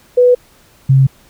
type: tone pair in turn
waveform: sine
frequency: 493.9 / 134.26 Hz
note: B4 / C3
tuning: 0 / +45 cents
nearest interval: octave + major seventh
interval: 2255 cents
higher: first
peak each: -5 dBFS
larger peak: neither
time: 0.17-0.35 / 0.89-1.07 s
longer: neither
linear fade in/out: 10 ms
effects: pink hiss -48 dBFS RMS until 1.29 s